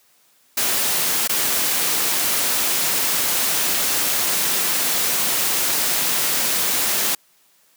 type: noise with dropouts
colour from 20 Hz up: white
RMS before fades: -20 dBFS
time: 0.57-7.15 s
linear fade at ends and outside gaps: 5 ms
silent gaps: 1.276-1.293 s
effects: white hiss -58 dBFS RMS until 7.76 s + high-pass 150 Hz 12 dB/octave